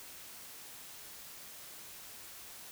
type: silence
effects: white hiss -50 dBFS RMS until 2.71 s